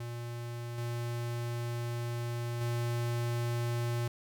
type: tone with level steps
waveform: square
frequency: 118.9 Hz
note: A#2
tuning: 35 cents sharp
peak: -38 / -34 / -31 dBFS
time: 0-4.08 s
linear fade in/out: 5 ms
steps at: 0.78 / 2.61 s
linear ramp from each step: 2 ms
effects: none